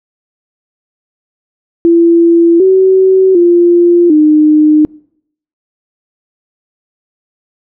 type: tone with pitch steps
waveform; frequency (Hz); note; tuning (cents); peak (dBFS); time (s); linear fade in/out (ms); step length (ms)
sine; 337.5 / 378.6 / 346.9 / 305; E4 / F#4 / F4 / D#4; +41 / +40 / -12 / -34; -3; 1.85-4.85; 0; 750
effects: noise-tail reverb RT60 0.7 s tail -25 dB re dry

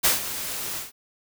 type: noise with ADSR envelope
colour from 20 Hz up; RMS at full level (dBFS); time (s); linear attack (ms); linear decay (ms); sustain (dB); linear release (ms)
white; -18; 0.03-0.92; 23; 140; -13; 150
effects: none

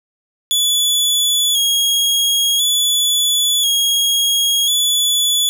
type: tone with vibrato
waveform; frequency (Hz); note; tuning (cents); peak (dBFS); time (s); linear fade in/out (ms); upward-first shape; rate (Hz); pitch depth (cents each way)
sawtooth; 3362; G#7; +20; -10; 0.51-5.49; 0; square; 0.48; 39
effects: none

